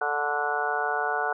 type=harmonic tone with a mistuned harmonic; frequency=146.83 Hz; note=D3; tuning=in tune; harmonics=3 / 4 / 5 / 6 / 7 / 8 / 9 / 10; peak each=-33 / -37 / -29 / -33 / -37 / -36 / -36 / -29 dBFS; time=0.01-1.33 s; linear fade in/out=5 ms; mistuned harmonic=8; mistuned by=-36 cents; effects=none